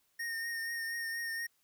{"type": "tone with vibrato", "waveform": "square", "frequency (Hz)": 1841, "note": "A#6", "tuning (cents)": -22, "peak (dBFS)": -36, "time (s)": [0.19, 1.47], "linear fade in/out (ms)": 10, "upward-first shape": "triangle", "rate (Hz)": 4.2, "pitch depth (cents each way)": 28, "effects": ["white hiss -74 dBFS RMS until 1.63 s"]}